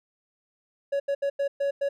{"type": "tone bursts at uneven times", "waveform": "triangle", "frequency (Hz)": 560, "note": "C#5", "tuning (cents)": 18, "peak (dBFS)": -21, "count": 6, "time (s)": [[0.92, 1], [1.08, 1.15], [1.22, 1.3], [1.39, 1.48], [1.6, 1.71], [1.81, 1.89]], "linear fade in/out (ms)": 10, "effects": []}